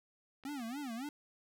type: clicks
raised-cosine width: 0.3 ms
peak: -40 dBFS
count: 3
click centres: 0.437 / 0.492 / 0.597 s
type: tone with vibrato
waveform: square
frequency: 257.4 Hz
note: C4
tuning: 28 cents flat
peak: -40 dBFS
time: 0.45-1.09 s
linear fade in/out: 2 ms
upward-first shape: sine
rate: 3.6 Hz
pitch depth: 240 cents each way
effects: none